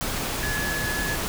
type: tone in noise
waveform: sine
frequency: 1700 Hz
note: G#6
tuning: 40 cents sharp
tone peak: -28 dBFS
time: 0.43-1.15 s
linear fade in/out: 0 ms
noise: pink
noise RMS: -28 dBFS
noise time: 0.01-1.28 s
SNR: -3 dB
effects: none